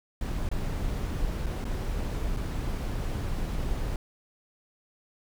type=noise with dropouts; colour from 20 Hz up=brown; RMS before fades=-30 dBFS; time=0.21-3.96 s; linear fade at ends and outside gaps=2 ms; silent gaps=0.49-0.514 / 1.461-1.465 / 1.643-1.652 / 2.365-2.369 s; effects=none